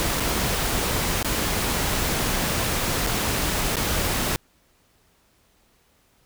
pink noise with dropouts, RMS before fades -24 dBFS, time 0-4.36 s, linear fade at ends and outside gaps 0 ms, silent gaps 0.199-0.204 / 1.228-1.246 / 3.065-3.071 / 3.757-3.768 s, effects pink hiss -62 dBFS RMS until 6.25 s

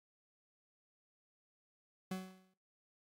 40% pulse tone with exponential decay, 187 Hz, F#3, 19 cents sharp, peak -35 dBFS, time 2.11-2.54 s, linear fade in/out 5 ms, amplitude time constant 93 ms, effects noise-tail reverb RT60 0.4 s tail -25 dB re dry + AAC 64 kbps

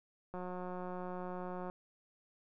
click train, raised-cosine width 1 ms, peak -30 dBFS, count 247, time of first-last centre 0.34-1.699 s, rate 181 Hz, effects none

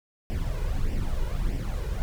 brown noise with flanger, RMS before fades -27 dBFS, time 0.3-2.02 s, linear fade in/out 0 ms, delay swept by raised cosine 0.37 to 2.07 ms, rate 1.6 Hz, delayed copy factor +0.65, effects none

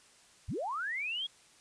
sine linear sweep, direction up, 44.46 to 3354 Hz, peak -33 dBFS, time 0.48-1.27 s, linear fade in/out 10 ms, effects white hiss -61 dBFS RMS until 1.6 s + resampled to 22050 Hz

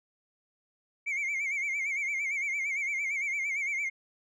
sine tone with vibrato, 2217 Hz, C#7, in tune, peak -26 dBFS, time 1.06-3.9 s, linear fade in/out 20 ms, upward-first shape sine, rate 8.8 Hz, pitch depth 95 cents each way, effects tanh soft clip ceiling -28 dBFS

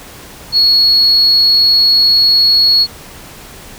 sine tone, 4343 Hz, C#8, 36 cents flat, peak -5 dBFS, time 0.52-2.87 s, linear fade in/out 50 ms, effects tanh soft clip ceiling -2 dBFS + pink hiss -34 dBFS RMS until 3.78 s

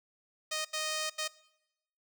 5% pulse tone bursts at uneven times, 621 Hz, D#5, 3 cents flat, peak -21 dBFS, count 3, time 0.51-0.65 / 0.73-1.1 / 1.18-1.28 s, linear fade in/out 10 ms, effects noise-tail reverb RT60 0.9 s tail -21 dB re dry

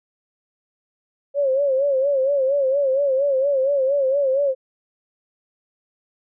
sine tone with vibrato, 547 Hz, C#5, 23 cents flat, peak -16 dBFS, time 1.34-4.55 s, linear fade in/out 50 ms, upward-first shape sine, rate 4.3 Hz, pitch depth 89 cents each way, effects none

